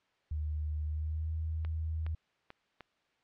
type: tone with pitch glide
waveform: sine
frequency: 76.1 to 79.61 Hz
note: D#2 to D#2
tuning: -38 to +40 cents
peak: -32 dBFS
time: 0.31-2.15 s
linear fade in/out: 5 ms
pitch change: +78 cents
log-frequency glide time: 0.86-1.32 s
type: clicks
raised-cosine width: 0.3 ms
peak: -30 dBFS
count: 4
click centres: 1.649 / 2.065 / 2.504 / 2.807 s
effects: white hiss -73 dBFS RMS until 3.23 s + low-pass 3000 Hz 12 dB/octave